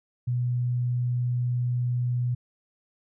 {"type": "tone", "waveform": "sine", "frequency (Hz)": 122.9, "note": "B2", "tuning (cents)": -8, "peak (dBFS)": -23, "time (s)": [0.27, 2.35], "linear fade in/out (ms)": 10, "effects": []}